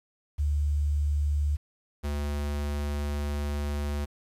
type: tone pair in turn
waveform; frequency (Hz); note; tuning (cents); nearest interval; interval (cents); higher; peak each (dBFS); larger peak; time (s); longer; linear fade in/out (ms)
sine / square; 73.42 / 72.7; D2 / D2; 0 / -17; unison; 17; first; -23 / -29; first; 0.38-1.57 / 2.03-4.06; second; 20
effects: resampled to 32000 Hz + 9-bit